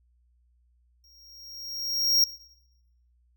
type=tone with exponential growth; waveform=square; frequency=5588 Hz; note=F8; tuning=in tune; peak=-17 dBFS; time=1.04-2.24 s; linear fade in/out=1 ms; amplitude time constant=260 ms; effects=noise-tail reverb RT60 0.9 s tail -19 dB re dry + added 60 Hz sine -62 dBFS peak until 3.36 s